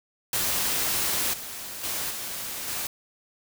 white noise with level steps, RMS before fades -26 / -37 / -30 / -34 / -31 dBFS, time 0.33-2.87 s, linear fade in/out 2 ms, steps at 1.33 / 1.83 / 2.1 / 2.67 s, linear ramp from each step 10 ms, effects none

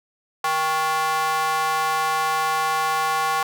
square tone with high-pass filter, 157.7 Hz, D#3, 24 cents sharp, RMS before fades -22 dBFS, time 0.44-3.43 s, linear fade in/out 2 ms, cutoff 950 Hz, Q 4.4, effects none

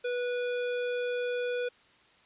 square tone, 490.2 Hz, B4, 13 cents flat, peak -30 dBFS, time 0.04-1.69 s, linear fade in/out 10 ms, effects white hiss -61 dBFS RMS until 2.25 s + resampled to 8000 Hz

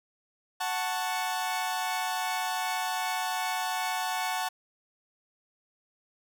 sawtooth chord, F# minor, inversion none, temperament equal, 740 / 880 / 1108.7 Hz, F#5 / A5 / C#6, 0 / 0 / 0 cents, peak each -28 / -29 / -33 dBFS, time 0.6-4.49 s, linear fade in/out 10 ms, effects none

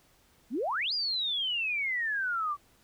sine exponential two-way sweep, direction up then down, 202.7 to 4978 to 1135 Hz, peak -28 dBFS, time 0.5-2.57 s, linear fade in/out 50 ms, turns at 0.93 s, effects pink hiss -64 dBFS RMS until 2.83 s

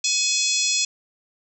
harmonic tone with a mistuned harmonic, 848 Hz, G#5, 36 cents sharp, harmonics 3 / 4 / 5 / 6 / 7 / 8 / 9, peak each -27 / -27 / -27 / -27 / -27 / -27 / -27 dBFS, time 0.04-0.85 s, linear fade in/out 5 ms, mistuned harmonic 7, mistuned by -25 cents, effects none

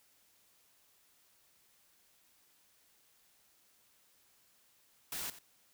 white noise with echo, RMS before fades -40 dBFS, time 5.12-5.3 s, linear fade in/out 2 ms, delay 88 ms, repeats 1, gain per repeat -14 dB, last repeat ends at 5.388 s, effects white hiss -69 dBFS RMS until 5.73 s

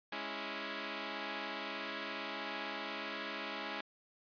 5% pulse chord, C# minor, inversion second, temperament equal, 207.7 / 277.2 / 329.6 Hz, G#3 / C#4 / E4, 0 / 0 / 0 cents, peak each -33 / -32 / -32 dBFS, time 0.12-3.81 s, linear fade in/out 5 ms, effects resampled to 11025 Hz

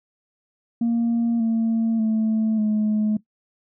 sine tone with pitch steps, 233.1 / 226.3 / 219.8 / 213.4 Hz, A#3 / A3 / A3 / G#3, 0 / +49 / -2 / +47 cents, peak -16 dBFS, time 0.81-3.17 s, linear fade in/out 5 ms, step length 590 ms, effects noise-tail reverb RT60 0.1 s tail -17 dB re dry + tanh soft clip ceiling -16 dBFS

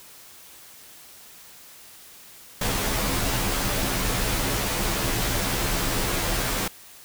pink noise with comb filter, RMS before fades -25 dBFS, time 2.61-6.68 s, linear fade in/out 5 ms, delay 13 ms, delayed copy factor -0.85, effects white hiss -47 dBFS RMS until 7.04 s

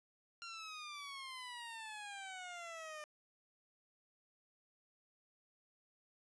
15% pulse exponential sweep, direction down, 1390 to 600 Hz, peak -40 dBFS, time 0.42-3.04 s, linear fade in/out 0 ms, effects resampled to 22050 Hz

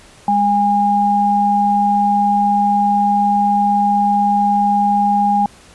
sine tone pair together, 204 / 816 Hz, G#3 / G#5, -31 / -31 cents, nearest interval 2 octaves, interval 2400 cents, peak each -18 / -12 dBFS, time 0.28-5.46 s, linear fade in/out 2 ms, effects pink hiss -44 dBFS RMS until 5.74 s + resampled to 24000 Hz

